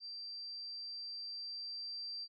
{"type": "tone with level ramp", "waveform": "sine", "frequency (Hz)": 4699, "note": "D8", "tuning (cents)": 0, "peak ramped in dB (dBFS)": [-43, -40], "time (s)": [0, 2.28], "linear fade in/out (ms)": 50, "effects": ["MP3 64 kbps"]}